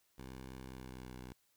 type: tone with pitch glide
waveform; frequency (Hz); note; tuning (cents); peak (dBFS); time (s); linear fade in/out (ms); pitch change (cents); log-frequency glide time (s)
10% pulse; 64.9 to 62.83; C2 to B1; -13 to +30; -39; 0.18-1.33; 5; -57; 0.61-1.18
effects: white hiss -75 dBFS RMS until 1.56 s